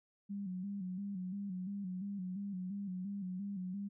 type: tone with vibrato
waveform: sine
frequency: 191.8 Hz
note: G3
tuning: 37 cents flat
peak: -38 dBFS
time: 0.29-3.89 s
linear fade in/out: 20 ms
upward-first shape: square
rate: 2.9 Hz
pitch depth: 79 cents each way
effects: none